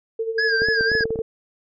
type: tone with tremolo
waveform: sine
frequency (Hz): 450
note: A4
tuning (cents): +39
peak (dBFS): -20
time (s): 0.19-1.22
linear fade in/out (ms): 5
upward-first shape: sine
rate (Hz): 12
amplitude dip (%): 65
type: tone with vibrato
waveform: square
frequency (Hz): 1634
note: G#6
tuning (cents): -29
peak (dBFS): -19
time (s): 0.38-1.04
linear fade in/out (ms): 5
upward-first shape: sine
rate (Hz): 3.9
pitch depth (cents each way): 73
type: clicks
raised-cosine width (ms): 2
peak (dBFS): -16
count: 10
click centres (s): 0.619 / 0.686 / 0.809 / 0.917 / 0.952 / 1.008 / 1.055 / 1.106 / 1.158 / 1.19
effects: resampled to 16000 Hz